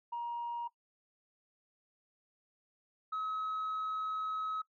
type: tone pair in turn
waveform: sine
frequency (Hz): 946 / 1280.5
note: A#5 / D#6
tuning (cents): +25 / +49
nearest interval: perfect fourth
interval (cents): 524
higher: second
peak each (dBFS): -34 / -32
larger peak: second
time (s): 0.12-0.68 / 3.12-4.62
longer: second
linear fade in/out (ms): 10
effects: noise-tail reverb RT60 0.1 s tail -21 dB re dry + tanh soft clip ceiling -32 dBFS